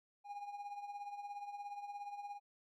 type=tone with tremolo; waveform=triangle; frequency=815 Hz; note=G#5; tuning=33 cents flat; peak=-39 dBFS; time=0.24-2.4 s; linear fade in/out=50 ms; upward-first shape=triangle; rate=17 Hz; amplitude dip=70%; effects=none